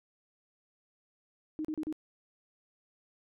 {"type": "tone bursts", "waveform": "sine", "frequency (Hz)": 310, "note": "D#4", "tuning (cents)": -6, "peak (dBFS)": -32, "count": 4, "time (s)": [1.59, 1.926], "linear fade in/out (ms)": 0, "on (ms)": 57, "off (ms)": 36, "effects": []}